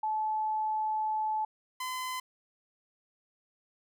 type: tone pair in turn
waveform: sine / sawtooth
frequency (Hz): 865 / 1021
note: A5 / C6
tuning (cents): -30 / -43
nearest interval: minor third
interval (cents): 287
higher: second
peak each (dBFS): -28 / -30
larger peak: first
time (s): 0.03-1.45 / 1.8-2.2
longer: first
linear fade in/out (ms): 5
effects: none